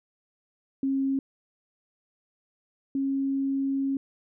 sine tone pair in turn, 270.5 / 272.5 Hz, C#4 / C#4, -42 / -29 cents, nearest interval unison, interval 13 cents, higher second, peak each -23 / -24 dBFS, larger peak first, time 0.83-1.19 / 2.95-3.97 s, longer second, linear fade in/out 2 ms, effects none

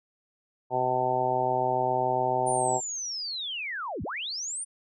harmonic tone, 127.1 Hz, C3, 50 cents flat, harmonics 1 / 2 / 3 / 4 / 5 / 6 / 7, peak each -37 / -40 / -32 / -34 / -30 / -28 / -29 dBFS, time 0.7-2.81 s, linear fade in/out 50 ms
sine linear two-way sweep, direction down then up, 9397 to 55.4 to 9397 Hz, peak -31 dBFS, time 2.46-4.65 s, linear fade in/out 20 ms, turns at 4.03 s
effects none

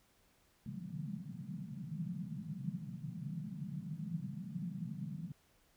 pink band-pass noise, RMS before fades -43 dBFS, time 0.66-5.32 s, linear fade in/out 2 ms, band 140 to 200 Hz, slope 48 dB/octave, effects pink hiss -71 dBFS RMS until 5.76 s

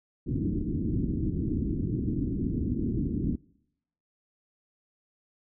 white low-pass noise, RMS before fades -29 dBFS, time 0.26-3.36 s, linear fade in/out 10 ms, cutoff 330 Hz, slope 48 dB/octave, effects noise-tail reverb RT60 0.8 s tail -24 dB re dry

